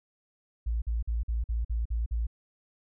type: tone bursts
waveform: sine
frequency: 56.9 Hz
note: A#1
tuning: 41 cents flat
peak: -26 dBFS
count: 8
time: 0.66-2.269 s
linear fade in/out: 10 ms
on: 160 ms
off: 47 ms
effects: none